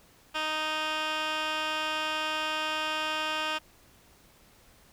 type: tone with band-pass filter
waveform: 15% pulse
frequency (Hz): 310.5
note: D#4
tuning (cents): -3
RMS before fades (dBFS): -31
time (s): 0.34-3.59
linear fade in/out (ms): 20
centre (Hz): 2300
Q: 1.7
effects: pink hiss -59 dBFS RMS until 4.92 s